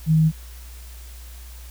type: tone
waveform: sine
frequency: 158.1 Hz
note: D#3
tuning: 28 cents sharp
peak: -13 dBFS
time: 0.06-0.32 s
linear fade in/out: 50 ms
effects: added 60 Hz sine -37 dBFS peak until 1.7 s + white hiss -47 dBFS RMS until 1.7 s